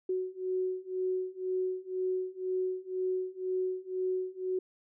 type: beating tone pair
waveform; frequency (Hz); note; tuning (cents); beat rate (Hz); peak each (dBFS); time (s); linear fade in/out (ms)
sine; 370 / 372; F#4 / F#4; 0 / +9; 2; -34 / -33; 0.09-4.59; 5
effects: none